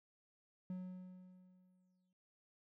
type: tone with exponential decay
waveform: triangle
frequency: 183.5 Hz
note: F#3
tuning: 14 cents flat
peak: -38 dBFS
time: 0.7-2.13 s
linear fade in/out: 2 ms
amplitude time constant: 310 ms
effects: noise-tail reverb RT60 0.5 s tail -24 dB re dry